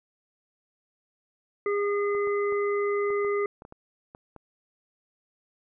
harmonic tone, 407.6 Hz, G#4, 32 cents flat, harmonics 1 / 3 / 5, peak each -24 / -33 / -36 dBFS, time 1.66-3.46 s, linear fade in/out 2 ms
clicks, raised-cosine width 1 ms, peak -30 dBFS, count 10, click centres 2.15 / 2.273 / 2.524 / 3.104 / 3.248 / 3.621 / 3.651 / 3.724 / 4.149 / 4.363 s
effects none

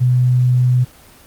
sine tone, 125.3 Hz, B2, 25 cents sharp, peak -10 dBFS, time 0-0.85 s, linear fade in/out 20 ms, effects pink hiss -44 dBFS RMS until 1.26 s + Opus 24 kbps

